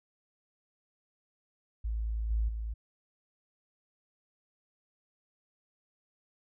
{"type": "tone with level steps", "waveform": "sine", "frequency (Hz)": 55, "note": "A1", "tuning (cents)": 0, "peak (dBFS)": [-30, -26, -33], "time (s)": [1.84, 2.74], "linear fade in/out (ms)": 10, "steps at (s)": [2.3, 2.48], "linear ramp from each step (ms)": 10, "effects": []}